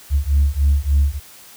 sine beating tone pair, 69.3 / 72.7 Hz, C#2 / D2, 0 / -17 cents, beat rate 3.4 Hz, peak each -15 dBFS, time 0.1-1.2 s, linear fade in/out 50 ms, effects tanh soft clip ceiling -8 dBFS + white hiss -43 dBFS RMS until 1.56 s

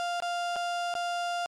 35% pulse tone with dropouts, 698.5 Hz, F5, in tune, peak -27 dBFS, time 0-1.46 s, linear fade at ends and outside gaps 0 ms, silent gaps 0.202-0.223 / 0.559-0.564 / 0.94-0.952 s, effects low-pass 7000 Hz 12 dB/octave + MP3 96 kbps

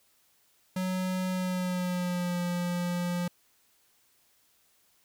square tone with pitch glide, 185 to 176.03 Hz, F#3 to F3, 0 to +14 cents, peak -29 dBFS, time 0.76-3.28 s, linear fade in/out 5 ms, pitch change -86 cents, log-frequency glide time 1.3-2.4 s, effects white hiss -67 dBFS RMS until 5.04 s

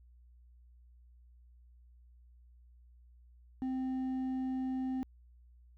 sine tone with hard clipping, 260 Hz, C4, 11 cents flat, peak -34 dBFS, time 3.62-5.03 s, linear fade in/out 0 ms, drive 4 dB, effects added 60 Hz sine -57 dBFS peak until 5.77 s

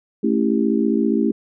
sine chord, A dominant seventh, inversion none, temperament just, 220 / 275 / 330 / 396 Hz, A3 / C#4 / E4 / G4, 0 / -14 / +2 / +18 cents, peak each -19 / -21 / -22 / -23 dBFS, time 0.23-1.32 s, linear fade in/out 10 ms, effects none

